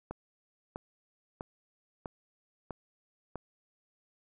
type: click train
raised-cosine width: 1 ms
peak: -24 dBFS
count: 6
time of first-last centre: 0.11-3.357 s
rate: 1.54 Hz
effects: none